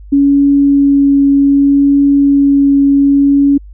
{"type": "tone with vibrato", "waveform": "sine", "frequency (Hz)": 280.3, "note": "C#4", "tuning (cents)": 19, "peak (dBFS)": -5, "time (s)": [0.12, 3.58], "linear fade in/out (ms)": 10, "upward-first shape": "triangle", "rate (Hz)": 0.65, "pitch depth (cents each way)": 9, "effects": ["added 50 Hz sine -30 dBFS peak until 3.73 s"]}